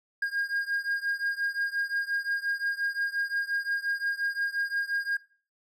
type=beating tone pair; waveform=triangle; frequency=1620 / 1625.7 Hz; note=G#6 / G#6; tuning=-43 / -37 cents; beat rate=5.7 Hz; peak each=-28 / -29 dBFS; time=0.22-5.17 s; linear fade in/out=5 ms; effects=noise-tail reverb RT60 0.4 s tail -19 dB re dry